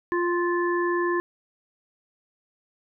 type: harmonic tone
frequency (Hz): 349.2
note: F4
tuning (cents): 0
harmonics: 1 / 3 / 5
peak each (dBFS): -23 / -28 / -30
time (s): 0.12-1.2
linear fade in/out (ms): 0
effects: none